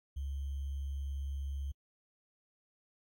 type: tone with sample-and-hold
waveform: sine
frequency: 69.1 Hz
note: C#2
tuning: 5 cents flat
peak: -35 dBFS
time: 0.16-1.72 s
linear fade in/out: 10 ms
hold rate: 3150 Hz
effects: AAC 48 kbps